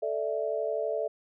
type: chord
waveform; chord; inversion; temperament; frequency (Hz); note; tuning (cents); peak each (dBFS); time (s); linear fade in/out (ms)
sine; A suspended fourth; none; equal; 440 / 587.3 / 659.3; A4 / D5 / E5; 0 / 0 / 0; -32; 0.02-1.08; 10
effects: none